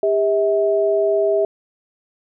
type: tone pair together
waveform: sine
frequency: 401 / 645.2 Hz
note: G4 / E5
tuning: +39 / -37 cents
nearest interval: minor sixth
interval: 824 cents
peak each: -17 dBFS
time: 0.03-1.45 s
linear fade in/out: 2 ms
effects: none